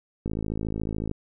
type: click train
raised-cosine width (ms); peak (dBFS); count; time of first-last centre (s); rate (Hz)
3; -17; 47; 0.26-1.113; 53.9
effects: none